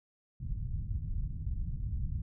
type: low-pass noise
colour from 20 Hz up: pink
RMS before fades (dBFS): -35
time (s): 0.4-2.22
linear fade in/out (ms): 5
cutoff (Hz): 140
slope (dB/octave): 24
effects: none